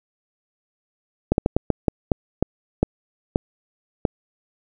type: slowing click train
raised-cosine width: 2 ms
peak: -3 dBFS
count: 11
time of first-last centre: 1.32-4.052 s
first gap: 61 ms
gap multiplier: 1.31
effects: none